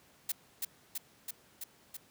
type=noise with echo; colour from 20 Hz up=blue; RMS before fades=-33 dBFS; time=0.29-0.32 s; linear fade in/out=5 ms; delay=330 ms; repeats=5; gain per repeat=-2 dB; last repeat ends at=1.97 s; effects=pink hiss -63 dBFS RMS until 2.1 s + high-pass 100 Hz 12 dB/octave